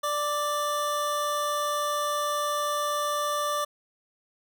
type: tone pair together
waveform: square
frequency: 589.4 / 1174.7 Hz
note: D5 / D6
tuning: +6 / 0 cents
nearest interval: octave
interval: 1194 cents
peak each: -31 / -28 dBFS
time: 0.03-3.65 s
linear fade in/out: 10 ms
effects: none